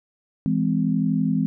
sine chord, E augmented, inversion none, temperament just, 164.81 / 206 / 257.5 Hz, E3 / G#3 / B#3, 0 / -14 / -28 cents, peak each -23 dBFS, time 0.46-1.46 s, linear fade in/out 0 ms, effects none

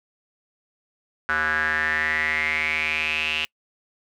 square tone with band-pass filter sweep, 77.78 Hz, D#2, in tune, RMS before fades -24 dBFS, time 1.29-3.45 s, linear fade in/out 0 ms, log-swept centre 1500 to 2800 Hz, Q 8.4, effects noise-tail reverb RT60 0.1 s tail -25 dB re dry

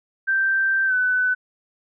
sine tone with pitch glide, 1566 to 1502.2 Hz, G6 to F#6, -2 to +26 cents, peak -17 dBFS, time 0.27-1.35 s, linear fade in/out 20 ms, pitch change -72 cents, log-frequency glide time 0.86-0.94 s, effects none

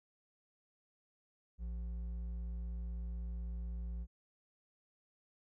triangle tone with hard clipping, 58 Hz, A#1, 8 cents flat, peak -40 dBFS, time 1.58-4.07 s, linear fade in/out 50 ms, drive 9 dB, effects none

